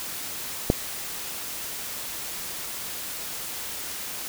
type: click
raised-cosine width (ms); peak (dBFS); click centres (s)
2; -4; 0.701
effects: white hiss -34 dBFS RMS until 4.28 s